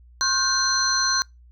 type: tone cluster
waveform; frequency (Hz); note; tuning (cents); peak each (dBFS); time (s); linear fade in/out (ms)
sine; 1072 / 1440 / 1558 / 4171 / 6000; C6 / F#6 / G6 / C8 / F#8; +42 / -47 / -11 / -6 / +23; -27 / -32 / -26 / -23 / -24; 0.21-1.22; 0
effects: noise-tail reverb RT60 0.2 s tail -25 dB re dry + added 60 Hz sine -47 dBFS peak until 1.51 s